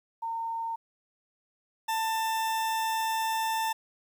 sine / 40% pulse tone pair in turn, 913 / 890.6 Hz, A#5 / A5, -36 / +21 cents, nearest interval unison, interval 43 cents, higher first, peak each -30 / -26 dBFS, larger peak second, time 0.22-0.76 / 1.88-3.73 s, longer second, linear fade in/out 10 ms, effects 11-bit

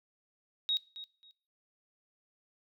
sine tone with echo, 3778 Hz, A#7, 22 cents sharp, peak -28 dBFS, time 0.69-0.77 s, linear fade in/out 0 ms, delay 270 ms, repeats 2, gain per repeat -14 dB, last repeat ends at 1.31 s, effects noise-tail reverb RT60 0.4 s tail -19 dB re dry

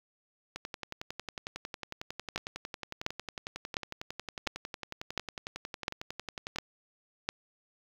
two click trains, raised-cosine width 0.2 ms, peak -12 / -20 dBFS, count 8 / 67, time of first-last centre 2.36-7.29 / 0.56-6.56 s, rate 1.42 / 11 Hz, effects low-pass 6000 Hz 12 dB/octave + 7-bit

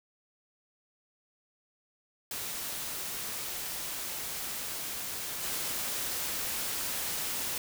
white noise with level steps, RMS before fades -37 / -34 dBFS, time 2.31-7.58 s, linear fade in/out 2 ms, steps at 5.42 s, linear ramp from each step 20 ms, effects none

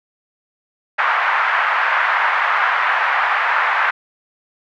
white band-pass noise, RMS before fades -17 dBFS, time 0.98-3.91 s, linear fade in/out 10 ms, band 850 to 1800 Hz, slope 24 dB/octave, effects none

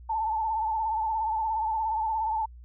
sine tone with vibrato, 880 Hz, A5, in tune, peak -25 dBFS, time 0.09-2.46 s, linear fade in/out 10 ms, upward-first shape triangle, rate 17 Hz, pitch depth 68 cents each way, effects added 60 Hz sine -44 dBFS peak until 2.64 s

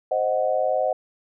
sine chord, C diminished, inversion none, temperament equal, 523.3 / 622.3 / 740 Hz, C5 / Eb5 / Gb5, 0 / 0 / 0 cents, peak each -24 / -23 / -25 dBFS, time 0.11-0.93 s, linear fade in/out 5 ms, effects none

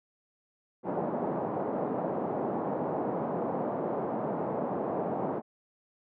white band-pass noise, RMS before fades -32 dBFS, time 0.83-5.42 s, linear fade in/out 50 ms, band 150 to 790 Hz, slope 24 dB/octave, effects none

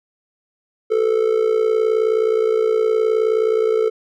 triangle tone with amplitude modulation, 440 Hz, A4, in tune, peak -9 dBFS, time 0.9-3.9 s, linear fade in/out 20 ms, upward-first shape sine, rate 59.2 Hz, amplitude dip 75%, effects none

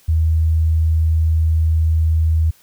sine tone, 80 Hz, D#2, 49 cents sharp, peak -12 dBFS, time 0.08-2.51 s, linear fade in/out 10 ms, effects white hiss -52 dBFS RMS until 2.62 s

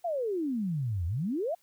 sine exponential two-way sweep, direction down then up, 726 to 80 to 726 Hz, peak -28 dBFS, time 0.04-1.55 s, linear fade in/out 10 ms, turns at 1.06 s, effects white hiss -68 dBFS RMS until 1.62 s

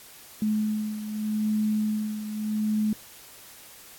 sine beating tone pair, 213.7 / 214.52 Hz, G#3 / A3, +50 / -44 cents, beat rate 0.82 Hz, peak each -25 / -31 dBFS, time 0.42-2.93 s, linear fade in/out 2 ms, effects white hiss -48 dBFS RMS until 3.98 s + AAC 64 kbps

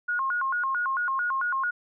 sine tone with vibrato, 1244.5 Hz, D#6, in tune, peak -24 dBFS, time 0.08-1.71 s, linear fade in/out 10 ms, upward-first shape square, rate 4.5 Hz, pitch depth 260 cents each way, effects none

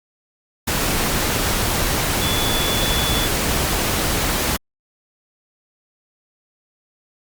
sine tone in noise, 3445 Hz, A7, 37 cents flat, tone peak -24 dBFS, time 2.21-3.27 s, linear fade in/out 10 ms, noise pink, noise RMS -20 dBFS, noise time 0.67-4.57 s, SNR -7 dB, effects Opus 48 kbps

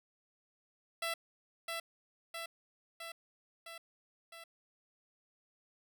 10% pulse tone with echo, 667 Hz, E5, 20 cents sharp, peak -26 dBFS, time 1.02-1.14 s, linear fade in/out 5 ms, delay 660 ms, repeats 5, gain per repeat -3 dB, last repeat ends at 4.44 s, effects none

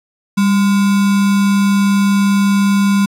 sine tone with sample-and-hold, 198.6 Hz, G3, 23 cents sharp, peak -9 dBFS, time 0.37-3.06 s, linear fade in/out 10 ms, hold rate 1225 Hz, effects low-pass 12000 Hz 12 dB/octave

